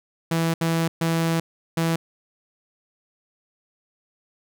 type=tone bursts at uneven times; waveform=sawtooth; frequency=164.81 Hz; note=E3; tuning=in tune; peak=-16 dBFS; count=4; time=0.31-0.54 / 0.61-0.88 / 1.01-1.4 / 1.77-1.96 s; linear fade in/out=5 ms; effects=none